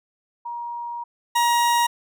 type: tone pair in turn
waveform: sine / 40% pulse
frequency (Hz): 948 / 948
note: A#5 / A#5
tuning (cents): +29 / +29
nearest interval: unison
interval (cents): 0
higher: neither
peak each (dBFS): -28 / -16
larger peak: second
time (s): 0.45-1.04 / 1.35-1.87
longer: first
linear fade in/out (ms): 10
effects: none